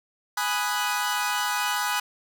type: chord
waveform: sawtooth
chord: G# minor seventh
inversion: none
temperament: equal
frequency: 830.6 / 987.8 / 1244.5 / 1480 Hz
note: G#5 / B5 / D#6 / F#6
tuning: 0 / 0 / 0 / 0 cents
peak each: -26 / -26 / -27 / -26 dBFS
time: 0.37-2 s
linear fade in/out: 5 ms
effects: none